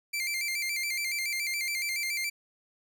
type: tone with vibrato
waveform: sawtooth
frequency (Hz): 2218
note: C#7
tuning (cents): 0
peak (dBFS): -26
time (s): 0.13-2.3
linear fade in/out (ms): 10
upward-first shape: square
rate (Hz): 7.1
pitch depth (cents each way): 87
effects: none